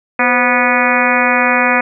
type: harmonic tone with a mistuned harmonic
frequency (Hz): 245.3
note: B3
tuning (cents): -12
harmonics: 1 / 2 / 3 / 4 / 5 / 6 / 7 / 8 / 9 / 10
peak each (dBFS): -19 / -19 / -19 / -19 / -19 / -19 / -19 / -19 / -19 / -19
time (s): 0.19-1.81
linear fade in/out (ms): 5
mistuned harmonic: 2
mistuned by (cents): +84
effects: none